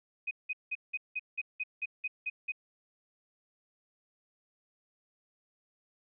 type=tone bursts; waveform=sine; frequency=2506 Hz; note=D#7; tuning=12 cents sharp; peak=-31 dBFS; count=11; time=0.27-2.521 s; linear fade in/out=10 ms; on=41 ms; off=180 ms; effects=none